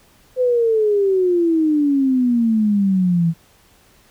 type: exponential sweep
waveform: sine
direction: down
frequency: 514 to 162.6 Hz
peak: -13 dBFS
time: 0.36-3.34 s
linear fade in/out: 50 ms
effects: pink hiss -53 dBFS RMS until 4.1 s